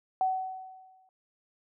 sine tone with exponential decay, 753 Hz, F#5, 30 cents sharp, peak -22 dBFS, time 0.21-1.09 s, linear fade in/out 1 ms, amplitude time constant 190 ms, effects none

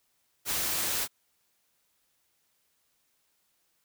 white noise, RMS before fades -30 dBFS, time 0.45-1.08 s, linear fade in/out 50 ms, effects white hiss -73 dBFS RMS until 3.84 s

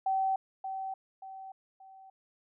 sine tone with echo, 768 Hz, G5, 36 cents flat, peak -26 dBFS, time 0.06-0.36 s, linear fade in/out 5 ms, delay 580 ms, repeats 3, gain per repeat -8 dB, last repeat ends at 2.1 s, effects none

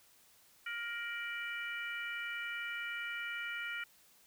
harmonic tone with a mistuned harmonic, 469.2 Hz, A#4, 11 cents sharp, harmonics 3 / 4 / 5 / 6, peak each -41 / -44 / -43 / -48 dBFS, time 0.66-3.84 s, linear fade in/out 5 ms, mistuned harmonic 6, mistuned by +77 cents, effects white hiss -65 dBFS RMS until 4.26 s

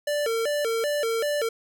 square tone with vibrato, 517 Hz, C5, 21 cents flat, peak -24 dBFS, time 0.07-1.49 s, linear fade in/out 5 ms, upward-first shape square, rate 2.6 Hz, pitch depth 220 cents each way, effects none

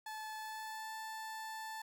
30% pulse tone with pitch glide, 867 to 880.6 Hz, A5 to A5, -26 to +1 cents, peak -40 dBFS, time 0.06-1.82 s, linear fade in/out 5 ms, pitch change +27 cents, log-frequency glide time 0.35-0.94 s, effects none

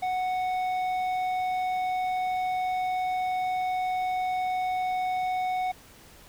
sine tone with tanh clipping, 739 Hz, F#5, 2 cents flat, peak -27 dBFS, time 0.02-5.72 s, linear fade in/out 10 ms, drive 9 dB, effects pink hiss -52 dBFS RMS until 6.28 s

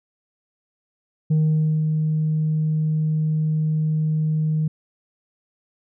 sine tone with ADSR envelope, 155.56 Hz, D#3, in tune, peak -12 dBFS, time 1.3-4.68 s, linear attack 12 ms, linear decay 510 ms, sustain -5 dB, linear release 6 ms, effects tanh soft clip ceiling -14 dBFS

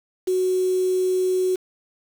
sine tone with quantisation, 370 Hz, F#4, in tune, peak -18 dBFS, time 0.27-1.56 s, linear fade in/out 10 ms, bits 6, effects none

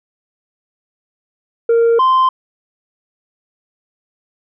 sine tone pair in turn, 463.4 / 1040.3 Hz, A#4 / C6, -10 / -10 cents, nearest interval octave + major second, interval 1400 cents, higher second, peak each -6 dBFS, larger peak neither, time 1.69-1.99 / 1.99-2.29 s, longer neither, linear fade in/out 5 ms, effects tanh soft clip ceiling -8 dBFS

